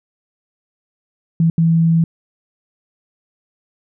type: tone bursts at uneven times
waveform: sine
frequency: 164.81 Hz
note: E3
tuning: in tune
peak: -10 dBFS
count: 2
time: 1.4-1.5 / 1.58-2.04 s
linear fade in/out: 2 ms
effects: none